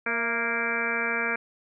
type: harmonic tone with a mistuned harmonic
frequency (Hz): 233.1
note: A#3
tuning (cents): 0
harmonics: 1 / 2 / 3 / 4 / 5 / 6 / 7 / 8 / 9 / 10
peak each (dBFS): -37 / -34 / -38 / -38 / -38 / -32 / -30 / -40 / -36 / -30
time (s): 0.06-1.36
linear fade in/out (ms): 5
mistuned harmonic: 3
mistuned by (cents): -52
effects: none